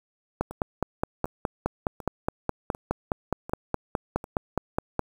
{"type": "two click trains", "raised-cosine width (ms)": 1, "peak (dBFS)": [-10, -23], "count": [23, 6], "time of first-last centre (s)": [[0.41, 4.993], [0.51, 4.241]], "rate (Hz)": [4.8, 1.34], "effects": ["7-bit"]}